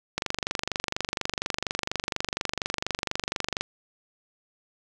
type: click train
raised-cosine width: 0.2 ms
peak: -9 dBFS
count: 84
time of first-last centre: 0.18-3.61 s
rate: 24.2 Hz
effects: none